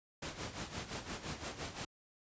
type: noise with tremolo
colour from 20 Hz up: pink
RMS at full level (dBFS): -40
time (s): 0.22-1.85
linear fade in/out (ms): 5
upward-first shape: sine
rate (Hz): 5.8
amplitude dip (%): 70
effects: high-pass 60 Hz 12 dB/octave + resampled to 16000 Hz